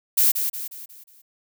violet noise with echo, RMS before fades -17 dBFS, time 0.17-0.32 s, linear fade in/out 10 ms, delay 180 ms, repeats 5, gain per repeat -7 dB, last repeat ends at 1.22 s, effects none

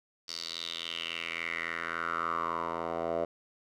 10% pulse tone with band-pass filter sweep, 83.6 Hz, E2, 25 cents sharp, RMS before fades -35 dBFS, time 0.28-3.25 s, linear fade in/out 5 ms, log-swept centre 4900 to 630 Hz, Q 4.9, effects none

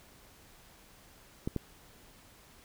clicks, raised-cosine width 3 ms, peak -19 dBFS, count 2, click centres 1.475 / 1.563 s, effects pink hiss -58 dBFS RMS until 2.64 s

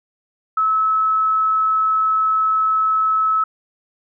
sine tone, 1297 Hz, E6, 28 cents flat, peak -14 dBFS, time 0.57-3.44 s, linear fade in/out 5 ms, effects none

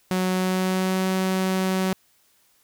sawtooth tone with pitch glide, 184.9 to 188.02 Hz, F#3 to F#3, -1 to +28 cents, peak -17 dBFS, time 0.11-1.93 s, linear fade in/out 0 ms, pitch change +29 cents, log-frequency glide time 0.3-1.07 s, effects white hiss -62 dBFS RMS until 2.63 s

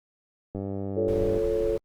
click train, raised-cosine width 2 ms, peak -20 dBFS, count 82, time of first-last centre 0.55-1.375 s, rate 98.2 Hz
sine chord, F augmented, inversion none, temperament equal, 349.2 / 440 / 554.4 Hz, F4 / A4 / C#5, 0 / 0 / 0 cents, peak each -30 / -25 / -29 dBFS, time 0.96-1.78 s, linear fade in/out 20 ms
brown noise, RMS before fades -35 dBFS, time 1.08-1.78 s, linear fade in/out 2 ms
effects Opus 48 kbps

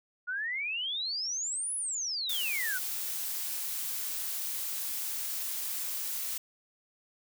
sine exponential two-way sweep, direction up then down, 1419 to 10530 to 1419 Hz, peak -31 dBFS, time 0.27-2.79 s, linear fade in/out 20 ms, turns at 1.75 s
blue noise, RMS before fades -35 dBFS, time 2.29-6.38 s, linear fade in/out 5 ms
effects none

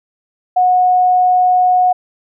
sine tone, 730 Hz, F#5, 24 cents flat, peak -8 dBFS, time 0.56-1.93 s, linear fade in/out 10 ms, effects none

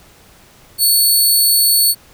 10% pulse tone, 4435 Hz, C#8, in tune, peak -3 dBFS, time 0.78-1.95 s, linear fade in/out 50 ms, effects pink hiss -46 dBFS RMS until 2.13 s

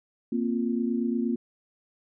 sine chord, Bb suspended second, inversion none, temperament equal, 233.1 / 261.6 / 349.2 Hz, Bb3 / C4 / F4, 0 / 0 / 0 cents, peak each -26 / -30 / -32 dBFS, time 0.32-1.36 s, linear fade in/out 5 ms, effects none

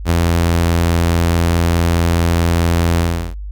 sawtooth tone with ADSR envelope, 84.7 Hz, E2, 48 cents sharp, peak -6 dBFS, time 0.05-3.35 s, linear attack 54 ms, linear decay 15 ms, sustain -2 dB, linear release 360 ms, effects added 50 Hz sine -24 dBFS peak until 3.51 s

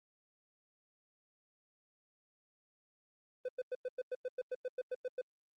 triangle tone bursts, 505 Hz, B4, 39 cents sharp, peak -33 dBFS, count 14, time 3.45-5.214 s, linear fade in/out 5 ms, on 35 ms, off 98 ms, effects Opus 24 kbps

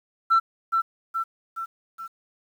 sine tone with echo, 1342 Hz, E6, 31 cents sharp, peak -13 dBFS, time 0.3-0.4 s, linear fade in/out 20 ms, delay 420 ms, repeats 4, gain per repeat -5 dB, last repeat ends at 2.08 s, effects tanh soft clip ceiling -13 dBFS + 9-bit

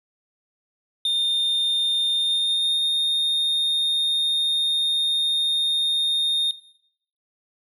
triangle tone with pitch glide, 3633 to 3673 Hz, A#7 to A#7, -45 to -26 cents, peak -18 dBFS, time 1.05-6.51 s, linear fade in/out 2 ms, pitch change +19 cents, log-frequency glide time 2.13-2.79 s, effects noise-tail reverb RT60 0.7 s tail -17 dB re dry

